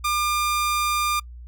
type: tone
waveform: sawtooth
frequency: 1200 Hz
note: D6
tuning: 37 cents sharp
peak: -17 dBFS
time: 0.04-1.2 s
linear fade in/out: 10 ms
effects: noise-tail reverb RT60 0.1 s tail -26 dB re dry + added 60 Hz sine -37 dBFS peak until 1.47 s